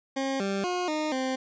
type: tone with pitch steps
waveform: 20% pulse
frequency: 269.5 / 196.6 / 359.2 / 307.1 / 261 Hz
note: C#4 / G3 / F4 / D#4 / C4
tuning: -49 / +5 / +49 / -23 / -4 cents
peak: -22 dBFS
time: 0.16-1.36 s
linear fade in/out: 10 ms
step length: 240 ms
effects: resampled to 16000 Hz + 10-bit